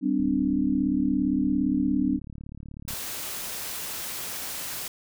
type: chord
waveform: sine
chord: G suspended fourth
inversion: none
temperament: equal with one note detuned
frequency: 196 / 256.4 / 293.7 Hz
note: G3 / C4 / D4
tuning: 0 / -35 / 0 cents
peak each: -28 / -25 / -25 dBFS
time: 0.01-2.2 s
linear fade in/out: 50 ms
type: click train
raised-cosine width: 5 ms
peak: -28 dBFS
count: 100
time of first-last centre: 0.2-2.935 s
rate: 36.2 Hz
type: noise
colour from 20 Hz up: white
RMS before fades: -34 dBFS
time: 2.88-4.88 s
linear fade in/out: 2 ms
effects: none